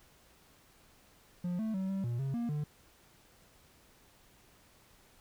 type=tone with pitch steps; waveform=triangle; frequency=177.1 / 220 / 190.1 / 193.5 / 119.3 / 135.7 / 235.9 / 148.9 Hz; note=F3 / A3 / F#3 / G3 / A#2 / C#3 / A#3 / D3; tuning=+24 / 0 / +47 / -22 / +41 / -36 / +21 / +24 cents; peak=-30 dBFS; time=1.44-2.64 s; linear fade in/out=5 ms; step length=150 ms; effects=pink hiss -63 dBFS RMS until 5.2 s